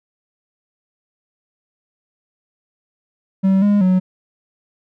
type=tone with pitch steps; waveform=triangle; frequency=192 / 204.7 / 184.9 Hz; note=G3 / G#3 / F#3; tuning=-36 / -25 / -1 cents; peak=-9 dBFS; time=3.43-4 s; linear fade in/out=20 ms; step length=190 ms; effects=none